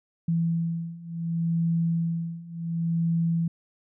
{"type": "beating tone pair", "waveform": "sine", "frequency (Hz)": [166.4, 167.09], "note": ["E3", "E3"], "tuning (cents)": [17, 24], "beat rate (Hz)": 0.69, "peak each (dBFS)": [-28, -26], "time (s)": [0.28, 3.48], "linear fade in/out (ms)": 5, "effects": []}